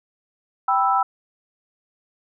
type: chord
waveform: sine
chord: E minor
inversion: first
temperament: equal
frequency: 784 / 987.8 / 1318.5 Hz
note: G5 / B5 / E6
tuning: 0 / 0 / 0 cents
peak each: -20 / -22 / -20 dBFS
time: 0.68-1.03 s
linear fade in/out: 5 ms
effects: none